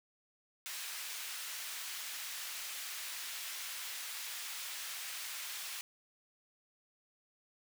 pink high-pass noise, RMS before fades -43 dBFS, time 0.66-5.81 s, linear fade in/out 0 ms, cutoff 1900 Hz, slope 12 dB/octave, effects none

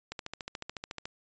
click train, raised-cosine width 0.2 ms, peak -20 dBFS, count 14, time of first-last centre 0.12-1.055 s, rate 13.9 Hz, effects resampled to 16000 Hz

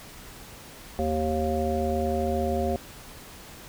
harmonic tone, 77.78 Hz, D#2, in tune, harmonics 1 / 3 / 5 / 7 / 9, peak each -30 / -30 / -30 / -30 / -30 dBFS, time 0.99-2.76 s, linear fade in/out 0 ms, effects pink hiss -45 dBFS RMS until 3.68 s

